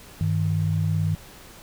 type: tone pair together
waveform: sine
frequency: 99.1 / 157.31 Hz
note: G2 / D#3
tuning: +19 / +19 cents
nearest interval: minor sixth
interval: 800 cents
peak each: -23 dBFS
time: 0.21-1.15 s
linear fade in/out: 0 ms
effects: pink hiss -46 dBFS RMS until 1.62 s